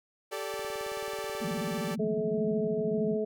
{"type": "chord", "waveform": "sawtooth", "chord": "G suspended second", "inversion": "none", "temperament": "equal with one note detuned", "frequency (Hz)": [392, 440, 581.6], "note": ["G4", "A4", "D5"], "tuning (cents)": [0, 0, -17], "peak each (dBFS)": [-35, -34, -34], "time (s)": [0.31, 1.96], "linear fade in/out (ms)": 20}
{"type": "click train", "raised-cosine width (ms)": 2, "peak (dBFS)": -38, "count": 24, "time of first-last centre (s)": [0.54, 1.783], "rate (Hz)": 18.5}
{"type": "tone with vibrato", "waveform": "sine", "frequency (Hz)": 196, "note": "G3", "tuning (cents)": 0, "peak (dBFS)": -32, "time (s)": [1.41, 3.17], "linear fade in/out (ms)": 10, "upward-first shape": "square", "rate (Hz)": 15, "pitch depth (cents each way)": 260}
{"type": "harmonic tone", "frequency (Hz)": 215, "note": "A3", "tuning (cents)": -40, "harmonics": [1, 2, 3], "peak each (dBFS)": [-34, -29, -36], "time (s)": [1.99, 3.25], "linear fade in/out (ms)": 10}
{"effects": []}